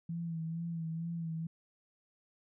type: tone with vibrato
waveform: sine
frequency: 165.4 Hz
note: E3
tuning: 6 cents sharp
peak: -35 dBFS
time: 0.09-1.47 s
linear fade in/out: 5 ms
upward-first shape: sine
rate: 2.2 Hz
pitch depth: 41 cents each way
effects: none